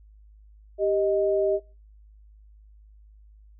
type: tone pair together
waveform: sine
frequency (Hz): 393 / 623.8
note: G4 / D#5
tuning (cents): +4 / +4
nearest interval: minor sixth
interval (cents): 800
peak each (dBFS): -23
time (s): 0.78-1.6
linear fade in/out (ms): 50
effects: noise-tail reverb RT60 0.3 s tail -20 dB re dry + added 52 Hz sine -49 dBFS peak until 3.59 s